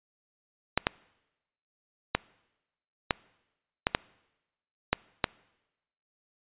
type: clicks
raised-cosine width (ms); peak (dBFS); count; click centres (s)
0.3; -6; 8; 0.776 / 0.869 / 2.15 / 3.108 / 3.869 / 3.949 / 4.93 / 5.242
effects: noise-tail reverb RT60 1.0 s tail -24 dB re dry + resampled to 8000 Hz